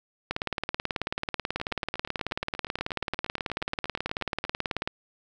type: two click trains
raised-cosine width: 0.3 ms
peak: -22 / -12 dBFS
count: 25 / 85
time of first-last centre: 1.6-4.45 / 0.31-4.875 s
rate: 8.42 / 18.4 Hz
effects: none

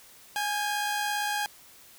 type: tone pair together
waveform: sawtooth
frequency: 831 / 1604.5 Hz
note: G#5 / G6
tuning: +1 / +40 cents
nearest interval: major seventh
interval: 1139 cents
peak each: -25 / -29 dBFS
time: 0.36-1.46 s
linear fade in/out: 0 ms
effects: white hiss -53 dBFS RMS until 1.98 s

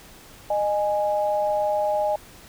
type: tone pair together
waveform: sine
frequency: 612.7 / 830.6 Hz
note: D#5 / G#5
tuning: -27 / 0 cents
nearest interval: perfect fourth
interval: 527 cents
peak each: -22 / -24 dBFS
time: 0.5-2.16 s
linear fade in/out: 5 ms
effects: pink hiss -47 dBFS RMS until 2.48 s

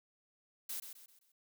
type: noise with echo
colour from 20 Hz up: blue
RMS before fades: -41 dBFS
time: 0.69-0.8 s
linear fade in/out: 5 ms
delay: 130 ms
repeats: 4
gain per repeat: -8 dB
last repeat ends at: 1.32 s
effects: none

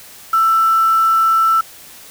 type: tone with quantisation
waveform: sine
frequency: 1329 Hz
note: E6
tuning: 14 cents sharp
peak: -10 dBFS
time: 0.33-1.61 s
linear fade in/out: 5 ms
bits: 5
effects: white hiss -39 dBFS RMS until 2.1 s

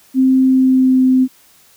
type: tone with pitch glide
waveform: sine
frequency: 261.6 to 258.3 Hz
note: C4 to C4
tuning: 0 to -22 cents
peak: -8 dBFS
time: 0.14-1.28 s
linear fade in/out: 50 ms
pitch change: -22 cents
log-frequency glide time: 0.44-1.04 s
effects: white hiss -49 dBFS RMS until 1.76 s

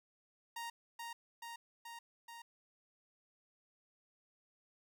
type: tone with echo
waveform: sawtooth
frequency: 932.3 Hz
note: A#5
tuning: in tune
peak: -38 dBFS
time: 0.56-0.7 s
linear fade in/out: 5 ms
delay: 430 ms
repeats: 4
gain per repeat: -2 dB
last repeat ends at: 2.42 s
effects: none

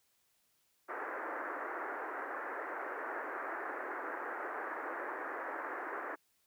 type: band-pass noise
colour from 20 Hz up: white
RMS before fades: -41 dBFS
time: 0.88-6.16 s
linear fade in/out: 20 ms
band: 300 to 1800 Hz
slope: 48 dB/octave
effects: white hiss -75 dBFS RMS until 6.46 s

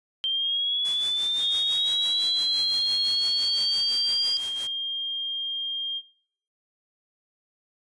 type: linear sweep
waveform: sine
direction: up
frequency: 3147 to 4837 Hz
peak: -23 dBFS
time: 0.24-4.37 s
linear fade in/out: 0 ms
type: noise with tremolo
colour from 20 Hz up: white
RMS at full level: -38 dBFS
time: 0.85-4.67 s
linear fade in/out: 0 ms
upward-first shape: sine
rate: 5.9 Hz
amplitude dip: 70%
type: tone with pitch glide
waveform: sine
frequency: 3322 to 3211 Hz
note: G#7 to G7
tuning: 0 to +41 cents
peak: -27 dBFS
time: 1.39-6.02 s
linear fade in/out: 50 ms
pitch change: -59 cents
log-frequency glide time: 2.16-3.98 s
effects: noise-tail reverb RT60 0.7 s tail -24 dB re dry + resampled to 22050 Hz

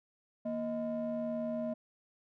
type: ring-modulated tone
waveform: triangle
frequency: 196 Hz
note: G3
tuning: in tune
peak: -28 dBFS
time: 0.45-1.74 s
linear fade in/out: 10 ms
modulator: 431 Hz
effects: none

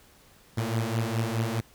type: beating tone pair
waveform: sawtooth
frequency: 111.2 / 116 Hz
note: A2 / A#2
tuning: +19 / -8 cents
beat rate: 4.8 Hz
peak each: -25 dBFS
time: 0.57-1.61 s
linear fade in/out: 10 ms
effects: pink hiss -57 dBFS RMS until 1.74 s

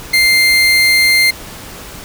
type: tone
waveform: 30% pulse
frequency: 2100 Hz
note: C7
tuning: 6 cents sharp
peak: -5 dBFS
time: 0.13-1.31 s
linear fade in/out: 10 ms
effects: pink hiss -31 dBFS RMS until 2.04 s

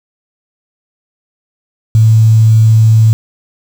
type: tone with quantisation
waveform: sine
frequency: 110.8 Hz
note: A2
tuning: 13 cents sharp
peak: -3 dBFS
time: 1.95-3.13 s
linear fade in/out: 0 ms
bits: 5
effects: none

